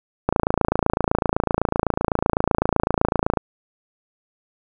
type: click train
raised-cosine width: 1 ms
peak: -3 dBFS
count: 87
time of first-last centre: 0.29-3.372 s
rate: 27.9 Hz
effects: none